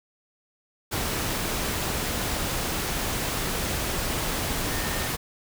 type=tone in noise; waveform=sine; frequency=1821 Hz; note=A#6; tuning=41 cents flat; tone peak=-37 dBFS; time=4.7-5.08 s; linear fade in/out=20 ms; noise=pink; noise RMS=-28 dBFS; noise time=0.91-5.17 s; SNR=-12 dB; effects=none